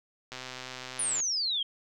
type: click train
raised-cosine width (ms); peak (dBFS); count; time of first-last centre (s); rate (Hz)
0.2; -22; 114; 0.32-1.203; 128
type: exponential sweep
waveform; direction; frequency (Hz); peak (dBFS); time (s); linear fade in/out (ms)
sine; down; 9810 to 3136; -27; 0.99-1.63; 5
effects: none